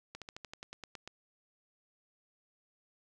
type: slowing click train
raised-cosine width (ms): 0.2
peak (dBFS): -27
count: 11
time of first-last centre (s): 0.15-1.076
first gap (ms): 67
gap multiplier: 1.07
effects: none

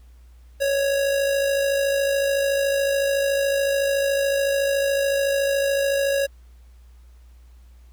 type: tone with amplitude modulation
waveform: square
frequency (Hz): 554.4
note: C#5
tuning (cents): 0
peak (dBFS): -18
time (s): 0.6-6.27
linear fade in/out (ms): 20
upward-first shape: sine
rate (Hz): 53.8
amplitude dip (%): 40
effects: added 60 Hz sine -45 dBFS peak until 7.92 s + pink hiss -63 dBFS RMS until 7.92 s

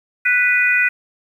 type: harmonic tone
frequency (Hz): 493.9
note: B4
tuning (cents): 0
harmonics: 3 / 4 / 5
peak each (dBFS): -17 / -17 / -17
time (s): 0.25-0.89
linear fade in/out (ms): 10
effects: 8-bit

